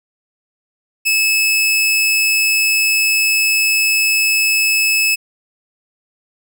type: tone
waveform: sawtooth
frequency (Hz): 2600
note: E7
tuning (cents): -24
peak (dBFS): -9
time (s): 1.05-5.16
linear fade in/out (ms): 20
effects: none